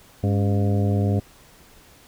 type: harmonic tone with a mistuned harmonic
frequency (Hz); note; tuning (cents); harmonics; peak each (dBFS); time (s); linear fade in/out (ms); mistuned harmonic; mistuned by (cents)
101.2; G#2; -44; 1 / 2 / 3 / 4 / 5 / 6 / 7; -19 / -25 / -29 / -31 / -33 / -35 / -36; 0.23-1.2; 10; 3; -120
effects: pink hiss -51 dBFS RMS until 2.07 s